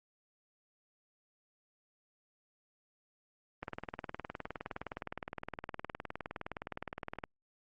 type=click train; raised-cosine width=0.5 ms; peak=-24 dBFS; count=71; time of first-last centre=3.63-7.238 s; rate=19.4 Hz; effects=Opus 24 kbps